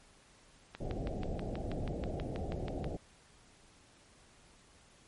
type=click train; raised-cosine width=0.3 ms; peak=-27 dBFS; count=14; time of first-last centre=0.75-2.843 s; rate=6.21 Hz
type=low-pass noise; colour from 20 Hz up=pink; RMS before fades=-38 dBFS; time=0.8-2.97 s; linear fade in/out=10 ms; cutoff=780 Hz; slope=96 dB/octave
effects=pink hiss -62 dBFS RMS until 5.07 s + MP3 48 kbps